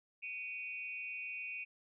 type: tone with amplitude modulation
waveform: sine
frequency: 2489 Hz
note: D#7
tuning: in tune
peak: -36 dBFS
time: 0.22-1.65 s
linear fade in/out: 20 ms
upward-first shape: sine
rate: 227 Hz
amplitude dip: 95%
effects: none